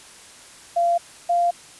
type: tone pair in turn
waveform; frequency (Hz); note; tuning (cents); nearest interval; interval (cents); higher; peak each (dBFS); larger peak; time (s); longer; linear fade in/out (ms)
sine; 688 / 694.4; F5 / F5; -26 / -10; unison; 16; second; -16; neither; 0.76-0.98 / 1.29-1.51; neither; 10
effects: white hiss -45 dBFS RMS until 1.79 s + resampled to 24000 Hz